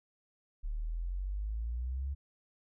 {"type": "exponential sweep", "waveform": "sine", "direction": "up", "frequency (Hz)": [36.05, 70.7], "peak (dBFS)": -33, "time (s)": [0.63, 2.15], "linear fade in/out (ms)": 20, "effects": []}